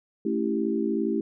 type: chord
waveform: sine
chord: A dominant seventh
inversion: none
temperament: equal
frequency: 220 / 277.2 / 329.6 / 392 Hz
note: A3 / C#4 / E4 / G4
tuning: 0 / 0 / 0 / 0 cents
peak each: -28 / -31 / -28 / -29 dBFS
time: 0.25-1.21 s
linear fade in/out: 5 ms
effects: none